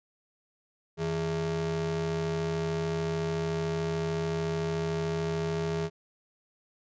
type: ring-modulated tone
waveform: square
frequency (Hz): 125.1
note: B2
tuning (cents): +23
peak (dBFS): -26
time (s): 0.97-5.9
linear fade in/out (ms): 50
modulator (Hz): 287
effects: resampled to 16000 Hz